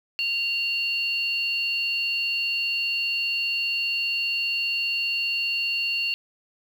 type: tone pair together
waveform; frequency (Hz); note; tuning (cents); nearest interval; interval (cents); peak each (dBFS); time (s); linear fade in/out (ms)
sine; 2775 / 4405; F7 / C#8; -12 / -12; minor sixth; 800; -24 / -29; 0.19-6.14; 0
effects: 8-bit